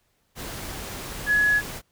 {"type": "tone in noise", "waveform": "sine", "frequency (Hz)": 1688, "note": "G#6", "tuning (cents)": 28, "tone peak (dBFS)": -17, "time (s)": [1.26, 1.62], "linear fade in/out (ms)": 50, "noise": "pink", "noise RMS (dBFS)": -35, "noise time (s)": [0.35, 1.82], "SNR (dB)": 15, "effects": ["pink hiss -69 dBFS RMS until 1.91 s"]}